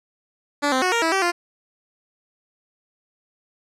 10% pulse tone with pitch steps, 289 / 259.6 / 366.8 / 466.1 / 326.4 / 386 / 348.5 Hz, D4 / C4 / F#4 / A#4 / E4 / G4 / F4, -28 / -13 / -15 / 0 / -17 / -27 / -4 cents, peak -10 dBFS, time 0.62-1.32 s, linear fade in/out 20 ms, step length 100 ms, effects low-pass 8000 Hz 12 dB/octave

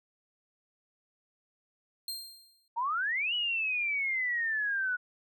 sawtooth tone with exponential decay, 4189 Hz, C8, 1 cent sharp, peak -30 dBFS, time 2.08-2.68 s, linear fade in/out 2 ms, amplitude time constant 130 ms
sine exponential two-way sweep, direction up then down, 898 to 2960 to 1458 Hz, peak -28 dBFS, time 2.76-4.97 s, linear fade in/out 20 ms, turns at 3.34 s
effects none

